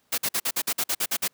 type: noise bursts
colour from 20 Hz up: white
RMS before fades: -25 dBFS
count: 11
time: 0.12-1.28 s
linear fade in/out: 10 ms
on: 60 ms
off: 50 ms
effects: pink hiss -67 dBFS RMS until 1.33 s + high-pass 150 Hz 12 dB/octave